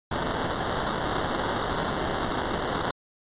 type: noise with sample-and-hold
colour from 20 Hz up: violet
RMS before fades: -28 dBFS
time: 0.11-2.91 s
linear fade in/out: 5 ms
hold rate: 2450 Hz
effects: resampled to 8000 Hz

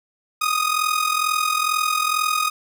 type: tone with amplitude modulation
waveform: sawtooth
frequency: 1244.5 Hz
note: D#6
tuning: in tune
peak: -12 dBFS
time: 0.41-2.5 s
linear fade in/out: 10 ms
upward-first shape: sine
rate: 42.2 Hz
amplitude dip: 70%
effects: none

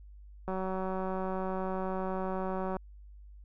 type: click train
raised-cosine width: 1 ms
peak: -22 dBFS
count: 431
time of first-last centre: 0.48-2.767 s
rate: 188 Hz
effects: added 50 Hz sine -48 dBFS peak until 3.44 s

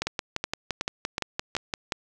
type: two click trains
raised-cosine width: 0.2 ms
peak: -10 / -10 dBFS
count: 11 / 6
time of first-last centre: 0.02-1.738 / 0.07-1.922 s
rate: 5.82 / 2.7 Hz
effects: none

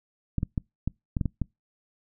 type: clicks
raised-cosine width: 5 ms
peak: -14 dBFS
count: 8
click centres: 0.383 / 0.431 / 0.578 / 0.876 / 1.168 / 1.212 / 1.257 / 1.417 s
effects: noise-tail reverb RT60 0.2 s tail -26 dB re dry

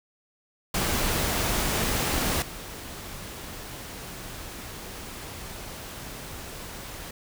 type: noise with level steps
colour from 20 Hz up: pink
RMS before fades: -26 / -39 dBFS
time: 0.74-7.11 s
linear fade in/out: 5 ms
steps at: 2.42 s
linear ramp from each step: 2 ms
effects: none

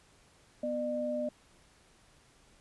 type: tone pair together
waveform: sine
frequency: 246.9 / 602.3 Hz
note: B3 / D5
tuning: 0 / +44 cents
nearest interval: octave + minor third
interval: 1544 cents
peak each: -36 / -32 dBFS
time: 0.63-1.29 s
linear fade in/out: 5 ms
effects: pink hiss -63 dBFS RMS until 2.6 s + resampled to 24000 Hz

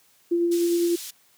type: tone with tremolo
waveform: sine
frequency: 343.3 Hz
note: F4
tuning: 30 cents flat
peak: -18 dBFS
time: 0.31-0.96 s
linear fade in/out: 10 ms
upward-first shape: sine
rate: 9.9 Hz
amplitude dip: 25%
type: band-pass noise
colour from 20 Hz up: pink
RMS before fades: -37 dBFS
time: 0.51-1.11 s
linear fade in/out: 10 ms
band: 4500 to 15000 Hz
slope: 12 dB/octave
effects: white hiss -60 dBFS RMS until 1.37 s + high-pass 80 Hz 12 dB/octave

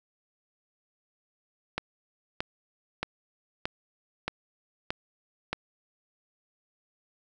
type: click train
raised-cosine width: 0.3 ms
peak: -13 dBFS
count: 7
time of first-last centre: 1.78-5.53 s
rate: 1.6 Hz
effects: none

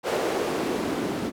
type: noise with band-pass filter sweep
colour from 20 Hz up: white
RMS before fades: -27 dBFS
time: 0.03-1.32 s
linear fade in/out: 50 ms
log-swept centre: 490 to 240 Hz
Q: 2
effects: none

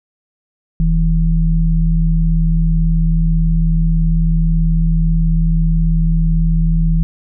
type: tone pair together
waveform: sine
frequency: 40.85 / 163.1 Hz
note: E1 / E3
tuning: -15 / -18 cents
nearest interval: 2 octaves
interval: 2397 cents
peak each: -12 / -14 dBFS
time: 0.8-7.03 s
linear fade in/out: 0 ms
effects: none

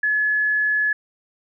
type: tone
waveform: sine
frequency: 1706 Hz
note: G#6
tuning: 46 cents sharp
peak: -17 dBFS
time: 0.03-0.93 s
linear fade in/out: 5 ms
effects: none

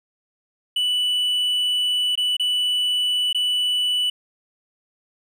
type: tone with dropouts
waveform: triangle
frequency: 2968 Hz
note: F#7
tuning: 5 cents sharp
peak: -17 dBFS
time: 0.76-4.1 s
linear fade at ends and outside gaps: 5 ms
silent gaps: 2.155-2.175 / 2.368-2.396 / 3.329-3.346 s
effects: none

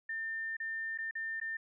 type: tone with dropouts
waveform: sine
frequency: 1800 Hz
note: A6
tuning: 39 cents sharp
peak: -35 dBFS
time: 0.09-1.57 s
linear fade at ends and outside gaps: 5 ms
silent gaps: 0.568-0.6 / 0.977-0.985 / 1.111-1.152 / 1.401-1.413 s
effects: none

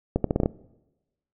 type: accelerating click train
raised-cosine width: 2 ms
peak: -8 dBFS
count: 7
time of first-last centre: 0.16-0.459 s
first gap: 83 ms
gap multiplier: 0.79
effects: noise-tail reverb RT60 1.0 s tail -21 dB re dry

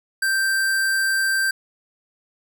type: tone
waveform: square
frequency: 1568 Hz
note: G6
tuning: in tune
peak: -19 dBFS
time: 0.22-1.51 s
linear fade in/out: 5 ms
effects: none

